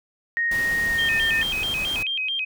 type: tone with pitch glide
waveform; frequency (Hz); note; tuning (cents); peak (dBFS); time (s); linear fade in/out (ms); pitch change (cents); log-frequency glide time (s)
sine; 1864.7 to 1808.5; A#6 to A6; 0 to +47; -20; 0.37-1.43; 0; -53; 0.87-1.19
type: noise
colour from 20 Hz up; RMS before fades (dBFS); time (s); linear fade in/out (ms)
pink; -34; 0.51-2.03; 5
type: tone with vibrato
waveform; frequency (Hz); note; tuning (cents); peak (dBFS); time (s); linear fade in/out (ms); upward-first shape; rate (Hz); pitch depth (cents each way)
sine; 2837; F7; +27; -23; 0.98-2.45; 10; square; 4.6; 200
effects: none